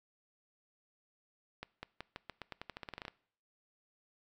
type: accelerating click train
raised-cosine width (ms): 0.3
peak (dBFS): -26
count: 17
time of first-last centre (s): 1.63-3.081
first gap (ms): 200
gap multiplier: 0.88
effects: noise-tail reverb RT60 0.6 s tail -22 dB re dry